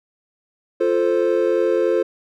triangle chord, F major, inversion none, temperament equal, 349.2 / 440 / 523.3 Hz, F4 / A4 / C5, 0 / 0 / 0 cents, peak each -18 dBFS, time 0.8-2.03 s, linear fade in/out 10 ms, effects none

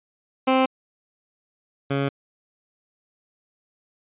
15% pulse tone pair in turn, 261.6 / 138.92 Hz, C4 / C#3, 0 / +4 cents, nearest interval major seventh, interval 1096 cents, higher first, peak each -10 / -15 dBFS, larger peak first, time 0.47-0.66 / 1.9-2.09 s, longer neither, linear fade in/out 10 ms, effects resampled to 8000 Hz

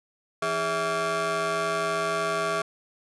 25% pulse ring-modulated tone, 243.6 Hz, B3, 24 cents flat, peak -18 dBFS, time 0.42-2.62 s, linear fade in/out 5 ms, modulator 899 Hz, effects resampled to 24000 Hz

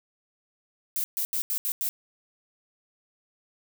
violet noise bursts at uneven times, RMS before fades -28 dBFS, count 6, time 0.96-1.04 / 1.17-1.25 / 1.33-1.42 / 1.5-1.58 / 1.65-1.72 / 1.81-1.89 s, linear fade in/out 0 ms, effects none

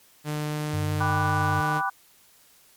sawtooth tone with pitch glide, 150.4 to 151.71 Hz, D3 to D#3, +42 to -43 cents, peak -23 dBFS, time 0.24-1.82 s, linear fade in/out 50 ms, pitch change +15 cents, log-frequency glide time 0.45-0.95 s
sine tone with vibrato, 98 Hz, G2, in tune, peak -26 dBFS, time 0.73-1.61 s, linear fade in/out 10 ms, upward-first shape square, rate 16 Hz, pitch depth 8 cents each way
sine chord, G major seventh, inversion none, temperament equal, 784 / 987.8 / 1174.7 / 1480 Hz, G5 / B5 / D6 / F#6, 0 / 0 / 0 / 0 cents, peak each -29 dBFS, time 1-1.9 s, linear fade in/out 10 ms
effects white hiss -57 dBFS RMS until 2.76 s + MP3 96 kbps

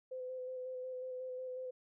sine tone with vibrato, 510 Hz, C5, 44 cents flat, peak -40 dBFS, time 0.11-1.71 s, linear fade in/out 10 ms, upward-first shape square, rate 5.5 Hz, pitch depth 15 cents each way, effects none

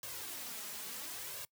white noise with flanger, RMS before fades -44 dBFS, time 0.03-1.45 s, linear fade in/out 2 ms, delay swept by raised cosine 1.8 to 4.9 ms, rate 0.73 Hz, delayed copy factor +0.6, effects noise-tail reverb RT60 0.1 s tail -23 dB re dry + high-pass 80 Hz 12 dB/octave

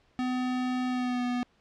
square tone with pitch glide, 252.5 to 245.9 Hz, B3 to B3, +39 to -7 cents, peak -28 dBFS, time 0.19-1.43 s, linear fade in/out 0 ms, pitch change -46 cents, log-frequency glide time 0.88-1.24 s, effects pink hiss -66 dBFS RMS until 1.6 s + low-pass 4000 Hz 12 dB/octave

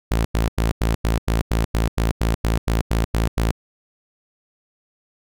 sawtooth tone bursts, 56 Hz, A1, 31 cents sharp, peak -13 dBFS, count 15, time 0.11-3.512 s, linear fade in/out 5 ms, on 140 ms, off 93 ms, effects none

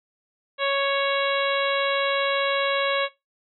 harmonic tone, 554.4 Hz, C#5, in tune, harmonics 1 / 2 / 3 / 4 / 5 / 6 / 7, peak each -24 / -27 / -29 / -30 / -31 / -32 / -32 dBFS, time 0.58-3.09 s, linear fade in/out 50 ms, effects noise-tail reverb RT60 0.2 s tail -18 dB re dry

